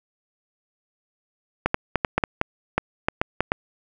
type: clicks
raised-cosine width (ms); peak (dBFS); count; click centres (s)
0.5; -4; 12; 1.66 / 1.744 / 1.957 / 2.048 / 2.18 / 2.238 / 2.414 / 2.78 / 3.085 / 3.215 / 3.406 / 3.519
effects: none